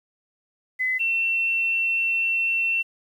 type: tone pair in turn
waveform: sine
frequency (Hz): 2024 / 2702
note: B6 / E7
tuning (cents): +42 / +42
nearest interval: perfect fourth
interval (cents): 500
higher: second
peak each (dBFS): -21 / -20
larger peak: second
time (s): 0.79-0.99 / 0.99-2.83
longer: second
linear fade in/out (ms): 20
effects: 9-bit